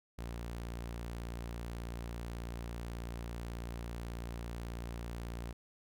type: tone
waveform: sawtooth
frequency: 58.27 Hz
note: A#1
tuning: in tune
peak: -36 dBFS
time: 0.18-5.53 s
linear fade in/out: 10 ms
effects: none